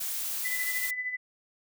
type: noise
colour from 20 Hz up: blue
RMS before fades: -33 dBFS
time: 0-0.91 s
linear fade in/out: 10 ms
type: tone with tremolo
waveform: sine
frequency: 2000 Hz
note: B6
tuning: 21 cents sharp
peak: -28 dBFS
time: 0.44-1.17 s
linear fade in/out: 20 ms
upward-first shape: sine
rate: 13 Hz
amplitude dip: 60%
effects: none